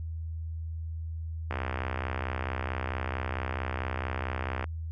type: click train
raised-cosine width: 0.5 ms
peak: -17 dBFS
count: 203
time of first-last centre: 1.51-4.642 s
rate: 64.5 Hz
effects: added 81 Hz sine -33 dBFS peak until 4.91 s